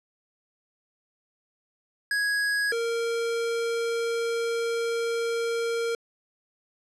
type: tone pair in turn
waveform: square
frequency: 1661.2 / 463.5 Hz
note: G#6 / A#4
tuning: 0 / -10 cents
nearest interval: octave + minor seventh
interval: 2210 cents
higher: first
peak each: -24 / -26 dBFS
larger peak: first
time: 2.11-2.72 / 2.72-5.95 s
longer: second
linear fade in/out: 2 ms
effects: low-pass 9000 Hz 12 dB/octave